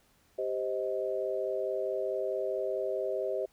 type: chord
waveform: sine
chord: C minor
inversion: second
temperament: just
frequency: 392.4 / 523.3 / 627.9 Hz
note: G4 / C5 / Eb5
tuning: +2 / 0 / +16 cents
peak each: -34 dBFS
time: 0.38-3.46 s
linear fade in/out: 10 ms
effects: pink hiss -67 dBFS RMS until 3.52 s